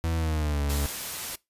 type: tone with pitch glide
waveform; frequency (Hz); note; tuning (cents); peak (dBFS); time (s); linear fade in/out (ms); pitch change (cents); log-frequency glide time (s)
40% pulse; 82.3 to 71.65; E2 to D2; -2 to -42; -24; 0.04-0.86; 0; -240; 0.16-0.62
type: noise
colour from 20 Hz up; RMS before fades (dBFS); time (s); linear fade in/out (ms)
white; -34; 0.69-1.36; 10
effects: noise-tail reverb RT60 0.2 s tail -22 dB re dry + resampled to 32000 Hz